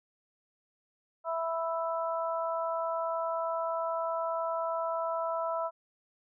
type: harmonic tone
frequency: 329.6 Hz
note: E4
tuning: in tune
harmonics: 2 / 3 / 4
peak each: -32 / -35 / -36 dBFS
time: 1.24-5.71 s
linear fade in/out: 50 ms
effects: none